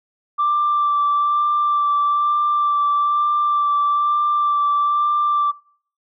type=tone with vibrato; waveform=sine; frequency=1174.7 Hz; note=D6; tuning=in tune; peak=-14 dBFS; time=0.38-5.52 s; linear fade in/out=20 ms; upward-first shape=sine; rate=1.1 Hz; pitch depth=14 cents each way; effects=noise-tail reverb RT60 0.5 s tail -20 dB re dry + tanh soft clip ceiling -11 dBFS